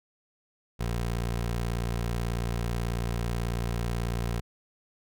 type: tone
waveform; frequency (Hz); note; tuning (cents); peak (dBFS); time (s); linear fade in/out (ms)
20% pulse; 58.27; A#1; 0; -23; 0.79-4.41; 20
effects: none